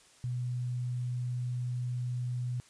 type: tone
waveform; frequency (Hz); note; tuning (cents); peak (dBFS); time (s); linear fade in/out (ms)
sine; 123.47; B2; 0; -31; 0.24-2.6; 0
effects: white hiss -60 dBFS RMS until 2.69 s + resampled to 22050 Hz